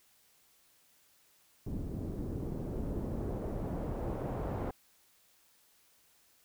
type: noise with low-pass filter sweep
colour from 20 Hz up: pink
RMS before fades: -37 dBFS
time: 1.66-4.71 s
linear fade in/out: 5 ms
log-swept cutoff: 270 to 790 Hz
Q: 0.98
effects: white hiss -67 dBFS RMS until 6.44 s